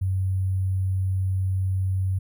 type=tone with sample-and-hold; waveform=sine; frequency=94.5 Hz; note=F#2; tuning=37 cents sharp; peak=-21 dBFS; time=0.01-2.19 s; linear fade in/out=10 ms; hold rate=11025 Hz; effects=none